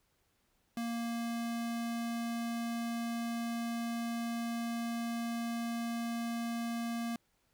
square tone, 233.1 Hz, A#3, in tune, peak -35 dBFS, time 0.77-7.16 s, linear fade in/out 2 ms, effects pink hiss -75 dBFS RMS until 7.53 s

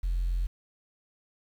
sine tone, 43.65 Hz, F1, in tune, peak -24 dBFS, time 0.03-0.47 s, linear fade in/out 10 ms, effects tanh soft clip ceiling -22 dBFS + 9-bit

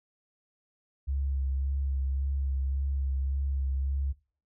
sine tone with vibrato, 68 Hz, C#2, 33 cents flat, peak -27 dBFS, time 1.07-4.13 s, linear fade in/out 20 ms, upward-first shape sine, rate 1.8 Hz, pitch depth 25 cents each way, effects noise-tail reverb RT60 0.4 s tail -20 dB re dry

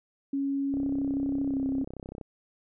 sine tone with pitch glide, 276.7 to 269.6 Hz, C#4 to C#4, -3 to -48 cents, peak -26 dBFS, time 0.33-1.84 s, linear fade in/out 5 ms, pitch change -45 cents, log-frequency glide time 1.48-1.59 s
click train, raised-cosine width 2 ms, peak -26 dBFS, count 49, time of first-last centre 0.74-2.212 s, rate 32.6 Hz
effects none

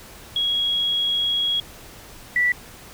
sine tone pair in turn, 3314 / 1961.4 Hz, G#7 / B6, -4 / -12 cents, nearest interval major sixth, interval 908 cents, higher first, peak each -19 / -16 dBFS, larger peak second, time 0.36-1.6 / 2.36-2.52 s, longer first, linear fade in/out 2 ms, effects pink hiss -43 dBFS RMS until 2.93 s

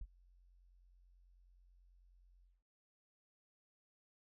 sine tone with ADSR envelope, 44.63 Hz, F1, 38 cents sharp, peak -40 dBFS, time 0.01-2.63 s, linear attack 4 ms, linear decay 47 ms, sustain -24 dB, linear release 200 ms, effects none

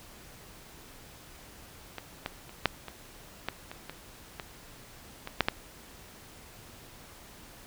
clicks, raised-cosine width 0.3 ms, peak -21 / -16 / -30 / -6 / -24 / -14 / -24 / -22 / -20 / -21 / -6 / -8 dBFS, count 12, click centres 1.983 / 2.261 / 2.494 / 2.657 / 2.883 / 3.486 / 3.715 / 3.896 / 4.398 / 5.274 / 5.407 / 5.485 s, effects pink hiss -51 dBFS RMS until 7.66 s

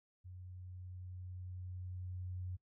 sine tone with level ramp, 91.1 Hz, F#2, 26 cents flat, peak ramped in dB -49 to -40 dBFS, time 0.24-2.57 s, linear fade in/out 20 ms, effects noise-tail reverb RT60 0.1 s tail -18 dB re dry

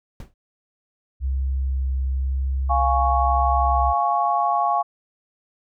brown noise with exponential decay, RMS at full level -29 dBFS, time 0.2-0.34 s, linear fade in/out 2 ms, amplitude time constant 29 ms
sine tone with vibrato, 66.2 Hz, C2, 21 cents sharp, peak -20 dBFS, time 1.2-3.94 s, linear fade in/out 50 ms, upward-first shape sine, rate 0.97 Hz, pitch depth 10 cents each way
sine chord, Db major, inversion first, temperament equal, 698.5 / 830.6 / 1108.7 Hz, F5 / Ab5 / Db6, 0 / 0 / 0 cents, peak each -22 dBFS, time 2.69-4.83 s, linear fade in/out 20 ms
effects none

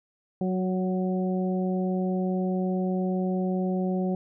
harmonic tone with a mistuned harmonic, 185.6 Hz, F#3, 6 cents sharp, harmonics 1 / 2 / 3 / 4, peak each -25 / -31 / -35 / -37 dBFS, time 0.41-4.15 s, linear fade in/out 2 ms, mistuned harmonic 2, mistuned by -15 cents, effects none

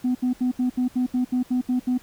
sine tone bursts, 250.7 Hz, B3, 26 cents sharp, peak -17 dBFS, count 11, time 0.04-1.98 s, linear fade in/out 10 ms, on 110 ms, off 73 ms, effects tanh soft clip ceiling -17 dBFS + pink hiss -51 dBFS RMS until 2.02 s

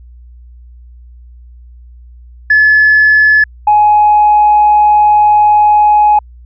sine tone pair in turn, 1720 / 839.4 Hz, A6 / G#5, -40 / +18 cents, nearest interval octave, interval 1242 cents, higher first, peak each -3 dBFS, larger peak neither, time 2.5-3.44 / 3.67-6.19 s, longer second, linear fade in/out 5 ms, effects tanh soft clip ceiling 0 dBFS + added 60 Hz sine -33 dBFS peak until 6.45 s

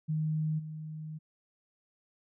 sine tone with level steps, 155.56 Hz, D#3, in tune, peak -28 / -38 dBFS, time 0.08-1.19 s, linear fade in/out 20 ms, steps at 0.58 s, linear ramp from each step 20 ms, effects none

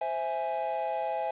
triangle chord, C augmented, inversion none, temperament equal, 523.3 / 659.3 / 830.6 Hz, C5 / E5 / G#5, 0 / 0 / 0 cents, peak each -34 / -31 / -30 dBFS, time 0.01-1.31 s, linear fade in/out 5 ms, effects resampled to 8000 Hz + 9-bit

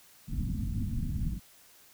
pink low-pass noise, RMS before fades -32 dBFS, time 0.27-1.4 s, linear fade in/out 50 ms, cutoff 250 Hz, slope 48 dB/octave, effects white hiss -58 dBFS RMS until 1.93 s

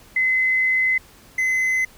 sine / triangle tone pair in turn, 2042 / 2042 Hz, C7 / C7, -43 / -43 cents, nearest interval unison, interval 0 cents, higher neither, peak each -16 dBFS, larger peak neither, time 0.16-0.98 / 1.38-1.85 s, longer first, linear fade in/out 5 ms, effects pink hiss -49 dBFS RMS until 1.97 s

